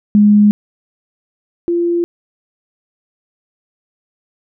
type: tone pair in turn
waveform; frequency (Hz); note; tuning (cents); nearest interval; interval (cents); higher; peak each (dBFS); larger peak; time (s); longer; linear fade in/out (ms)
sine; 207.7 / 344.1; G#3 / F4; 0 / -26; major sixth; 874; second; -5 / -12; first; 0.15-0.51 / 1.68-2.04; neither; 0
effects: none